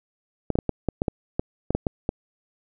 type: clicks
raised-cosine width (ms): 2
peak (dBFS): -9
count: 12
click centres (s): 0.503 / 0.555 / 0.588 / 0.693 / 0.887 / 1.019 / 1.082 / 1.395 / 1.706 / 1.75 / 1.868 / 2.091
effects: none